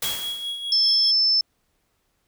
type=noise with exponential decay; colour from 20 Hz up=white; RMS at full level=-25 dBFS; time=0.02-0.76 s; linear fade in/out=5 ms; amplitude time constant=160 ms
type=tone with tremolo; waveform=triangle; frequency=3322 Hz; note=G#7; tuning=in tune; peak=-24 dBFS; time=0.03-1.12 s; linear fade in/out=20 ms; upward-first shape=sine; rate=4.9 Hz; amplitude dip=50%
type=tone; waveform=sine; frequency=5280 Hz; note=E8; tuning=2 cents sharp; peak=-16 dBFS; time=0.72-1.41 s; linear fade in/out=2 ms
effects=pink hiss -70 dBFS RMS until 2.27 s

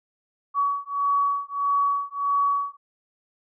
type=beating tone pair; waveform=sine; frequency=1130 / 1131.6 Hz; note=C#6 / C#6; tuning=+33 / +35 cents; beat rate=1.6 Hz; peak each=-24 / -24 dBFS; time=0.54-2.77 s; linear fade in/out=50 ms; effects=none

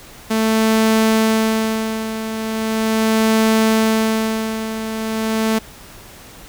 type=tone with tremolo; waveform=sawtooth; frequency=221 Hz; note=A3; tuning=8 cents sharp; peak=-8 dBFS; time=0.3-5.59 s; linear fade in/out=10 ms; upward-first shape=sine; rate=0.39 Hz; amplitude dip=70%; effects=pink hiss -40 dBFS RMS until 6.48 s

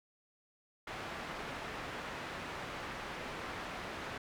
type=low-pass noise; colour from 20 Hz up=white; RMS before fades=-43 dBFS; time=0.87-4.18 s; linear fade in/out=5 ms; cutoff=1800 Hz; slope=12 dB/octave; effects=none

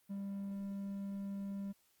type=tone; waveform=triangle; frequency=198.1 Hz; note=G3; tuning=18 cents sharp; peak=-37 dBFS; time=0.09-1.73 s; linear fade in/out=20 ms; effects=white hiss -73 dBFS RMS until 2 s + Opus 32 kbps

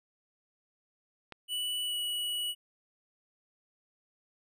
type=click; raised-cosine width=0.3 ms; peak=-27 dBFS; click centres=1.323 s
type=tone with pitch glide; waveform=square; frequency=2960 to 2934 Hz; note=F#7 to F#7; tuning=0 to -15 cents; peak=-32 dBFS; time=1.48-2.55 s; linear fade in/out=50 ms; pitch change=-15 cents; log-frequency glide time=1.85-1.94 s
effects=none

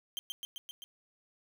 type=tone with echo; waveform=40% pulse; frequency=3149 Hz; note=G7; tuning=7 cents sharp; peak=-34 dBFS; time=0.17-0.19 s; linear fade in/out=0 ms; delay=130 ms; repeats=5; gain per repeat=-2 dB; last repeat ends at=0.84 s; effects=none

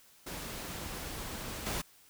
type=noise with level steps; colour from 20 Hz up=pink; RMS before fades=-41 / -35 dBFS; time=0.26-1.82 s; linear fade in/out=10 ms; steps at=1.66 s; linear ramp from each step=5 ms; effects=white hiss -61 dBFS RMS until 2.09 s

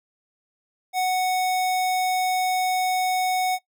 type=tone; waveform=square; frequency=740 Hz; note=F#5; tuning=in tune; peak=-21 dBFS; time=0.93-3.59 s; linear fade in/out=50 ms; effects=noise-tail reverb RT60 0.1 s tail -19 dB re dry

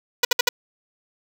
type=tone bursts; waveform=5% pulse; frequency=487.8 Hz; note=B4; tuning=21 cents flat; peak=-3 dBFS; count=4; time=0.23-0.49 s; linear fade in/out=5 ms; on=20 ms; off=60 ms; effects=none

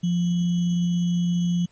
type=tone with sample-and-hold; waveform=sine; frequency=174.61 Hz; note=F3; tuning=in tune; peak=-19 dBFS; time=0.03-1.66 s; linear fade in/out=10 ms; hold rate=3150 Hz; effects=pink hiss -62 dBFS RMS until 1.71 s + MP3 32 kbps

